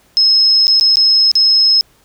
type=tone with dropouts; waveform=sine; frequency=5170 Hz; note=E8; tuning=34 cents flat; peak=-7 dBFS; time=0.17-1.81 s; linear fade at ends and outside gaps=0 ms; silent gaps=0.67-0.68 / 0.798-0.81 / 0.957-0.97 / 1.315-1.354 s; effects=pink hiss -52 dBFS RMS until 2.04 s